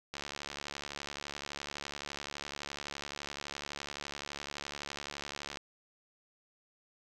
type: click train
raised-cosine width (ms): 0.2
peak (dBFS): -22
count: 391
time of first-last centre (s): 0.14-5.572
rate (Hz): 71.8
effects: none